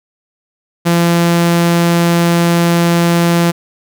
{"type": "tone", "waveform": "sawtooth", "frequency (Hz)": 170.7, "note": "F3", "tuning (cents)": -39, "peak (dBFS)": -5, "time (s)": [0.85, 3.52], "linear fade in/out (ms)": 20, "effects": []}